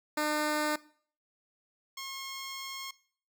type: tone pair in turn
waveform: 10% pulse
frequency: 302 / 1079.1 Hz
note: D4 / C#6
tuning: +48 / -47 cents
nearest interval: octave + minor seventh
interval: 2205 cents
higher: second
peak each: -20 / -30 dBFS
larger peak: first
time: 0.17-0.76 / 1.97-2.91 s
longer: second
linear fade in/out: 5 ms
effects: noise-tail reverb RT60 0.5 s tail -20 dB re dry